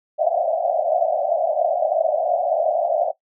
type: band-pass noise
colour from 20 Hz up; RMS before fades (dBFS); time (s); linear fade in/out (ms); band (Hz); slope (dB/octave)
white; -20; 0.18-3.12; 20; 590 to 720; 96
effects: noise-tail reverb RT60 0.1 s tail -17 dB re dry